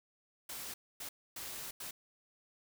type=noise bursts at uneven times; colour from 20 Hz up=white; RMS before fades=-44 dBFS; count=4; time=0.49-0.74 / 1-1.09 / 1.36-1.71 / 1.8-1.91 s; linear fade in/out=5 ms; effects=none